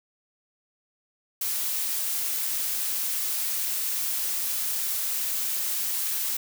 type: noise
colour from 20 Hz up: blue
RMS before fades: -28 dBFS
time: 1.41-6.37 s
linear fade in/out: 5 ms
effects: none